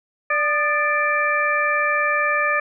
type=harmonic tone with a mistuned harmonic; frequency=587.3 Hz; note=D5; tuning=in tune; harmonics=1 / 2 / 3 / 4; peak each=-25 / -22 / -21 / -24 dBFS; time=0.3-2.6 s; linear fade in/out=5 ms; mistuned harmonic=2; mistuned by=+63 cents; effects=none